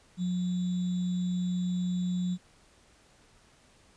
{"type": "tone with sample-and-hold", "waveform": "sine", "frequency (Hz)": 180, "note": "F#3", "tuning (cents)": -47, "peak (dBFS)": -27, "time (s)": [0.17, 2.38], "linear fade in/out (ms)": 50, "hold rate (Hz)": 3675, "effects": ["pink hiss -61 dBFS RMS until 3.96 s", "resampled to 22050 Hz"]}